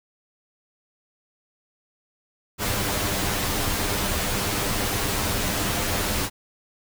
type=noise with comb filter; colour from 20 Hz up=pink; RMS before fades=-25 dBFS; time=2.58-6.3 s; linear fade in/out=50 ms; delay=10 ms; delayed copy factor=+0.55; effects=none